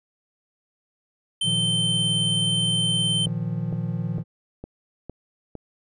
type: tone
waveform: square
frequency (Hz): 3099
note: G7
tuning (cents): -21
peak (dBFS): -22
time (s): 1.41-3.26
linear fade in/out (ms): 5
type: chord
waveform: triangle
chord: Bb suspended fourth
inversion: none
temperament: equal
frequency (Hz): 116.54 / 155.56 / 174.61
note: Bb2 / Eb3 / F3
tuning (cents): 0 / 0 / 0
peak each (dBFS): -27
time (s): 1.43-4.24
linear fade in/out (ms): 50
type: click train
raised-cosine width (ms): 2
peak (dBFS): -22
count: 6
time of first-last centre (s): 3.27-5.553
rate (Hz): 2.19
effects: resampled to 24000 Hz